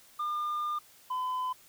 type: tone pair in turn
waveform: sine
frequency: 1205 / 1013.3 Hz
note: D6 / B5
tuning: +44 / +44 cents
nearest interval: minor third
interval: 300 cents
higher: first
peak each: -27 dBFS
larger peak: neither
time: 0.19-0.79 / 1.1-1.53 s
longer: first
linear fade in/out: 10 ms
effects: tanh soft clip ceiling -29 dBFS + white hiss -58 dBFS RMS until 1.68 s